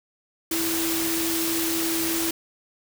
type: tone in noise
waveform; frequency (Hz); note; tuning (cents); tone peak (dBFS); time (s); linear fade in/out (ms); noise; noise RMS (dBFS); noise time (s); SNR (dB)
sine; 329.8; E4; +1; -26; 0.51-2.31; 5; white; -27; 0.51-2.31; -2
effects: none